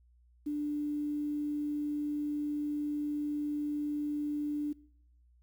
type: tone with quantisation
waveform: sine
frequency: 295.1 Hz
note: D4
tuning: 8 cents sharp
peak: -31 dBFS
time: 0.46-4.73 s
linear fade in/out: 10 ms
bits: 10
effects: noise-tail reverb RT60 0.7 s tail -22 dB re dry + added 60 Hz sine -61 dBFS peak until 5.42 s

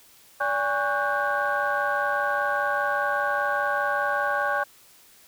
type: tone cluster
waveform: sine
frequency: 578 / 818 / 1113 / 1477 / 1582 Hz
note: D5 / G#5 / C#6 / F#6 / G6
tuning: -28 / -26 / +7 / -3 / +15 cents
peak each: -28 dBFS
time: 0.4-4.64 s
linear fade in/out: 10 ms
effects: tanh soft clip ceiling -14 dBFS + white hiss -54 dBFS RMS until 5.27 s

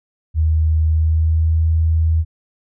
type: tone with pitch glide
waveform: sine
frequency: 79 to 80.71 Hz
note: D#2 to E2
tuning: +27 to -36 cents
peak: -12 dBFS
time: 0.34-2.25 s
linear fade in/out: 50 ms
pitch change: +37 cents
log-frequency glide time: 0.83-1.67 s
effects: none

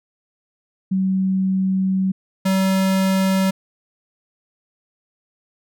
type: tone pair in turn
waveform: sine / square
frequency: 189.7 / 190.8 Hz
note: F#3 / G3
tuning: +43 / -47 cents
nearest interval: unison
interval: 10 cents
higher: second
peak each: -16 dBFS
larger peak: neither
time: 0.91-2.12 / 2.45-3.51 s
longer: first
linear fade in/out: 10 ms
effects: none

